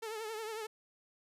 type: tone with vibrato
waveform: sawtooth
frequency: 439 Hz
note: A4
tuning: 4 cents flat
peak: -35 dBFS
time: 0.02-0.67 s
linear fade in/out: 10 ms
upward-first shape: triangle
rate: 11 Hz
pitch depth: 82 cents each way
effects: resampled to 32000 Hz